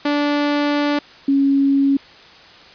sawtooth / sine tone pair in turn, 291.2 / 276.4 Hz, D4 / C#4, -15 / -5 cents, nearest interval minor second, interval 90 cents, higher first, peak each -12 / -12 dBFS, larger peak neither, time 0.05-0.99 / 1.28-1.97 s, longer first, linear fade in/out 5 ms, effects white hiss -43 dBFS RMS until 2.74 s + resampled to 11025 Hz

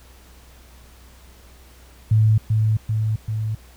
sine tone with echo, 109 Hz, A2, 16 cents flat, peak -12 dBFS, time 2.11-2.38 s, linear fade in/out 5 ms, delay 390 ms, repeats 3, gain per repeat -3 dB, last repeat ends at 3.55 s, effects added 62 Hz sine -46 dBFS peak until 3.76 s + pink hiss -51 dBFS RMS until 3.76 s

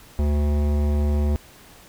sine tone with hard clipping, 73.42 Hz, D2, in tune, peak -20 dBFS, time 0.19-1.36 s, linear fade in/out 0 ms, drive 16 dB, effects pink hiss -48 dBFS RMS until 1.88 s

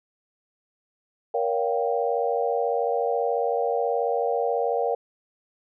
sine chord, G half-diminished seventh, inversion first, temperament just, 470.4 / 564.5 / 705.6 / 784 Hz, Bb4 / Db5 / F5 / G5, +16 / +31 / +18 / 0 cents, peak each -25 / -28 / -28 / -29 dBFS, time 1.34-4.95 s, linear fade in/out 5 ms, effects none

